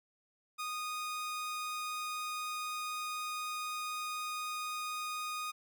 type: tone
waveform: sawtooth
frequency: 1237 Hz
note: D#6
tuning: 10 cents flat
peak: -33 dBFS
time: 0.58-5.52 s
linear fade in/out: 20 ms
effects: none